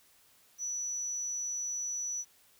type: tone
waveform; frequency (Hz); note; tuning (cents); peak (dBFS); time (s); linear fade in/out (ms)
sine; 5920; F#8; 0; -33; 0.58-2.25; 50
effects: white hiss -64 dBFS RMS until 2.59 s